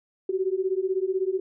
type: beating tone pair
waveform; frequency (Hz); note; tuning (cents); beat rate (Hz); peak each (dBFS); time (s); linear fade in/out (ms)
sine; 370 / 386; F#4 / G4; 0 / -27; 16; -26; 0.29-1.4; 5
effects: none